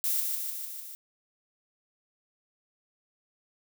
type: noise with echo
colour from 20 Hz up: violet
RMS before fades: -28 dBFS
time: 0.04-0.2 s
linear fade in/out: 0 ms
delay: 150 ms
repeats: 5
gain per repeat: -3 dB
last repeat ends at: 0.95 s
effects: none